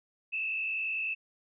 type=tone with frequency modulation; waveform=sine; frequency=2620 Hz; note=E7; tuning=11 cents flat; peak=-30 dBFS; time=0.32-1.15 s; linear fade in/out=20 ms; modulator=50.9 Hz; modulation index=1.5; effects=none